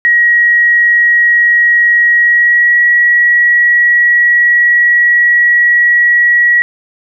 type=tone with pitch glide; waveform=sine; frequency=1901 to 1919.8 Hz; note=A#6 to B6; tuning=+33 to -50 cents; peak=-5 dBFS; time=0.05-6.62 s; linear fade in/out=0 ms; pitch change=+17 cents; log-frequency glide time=2.16-2.79 s; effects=none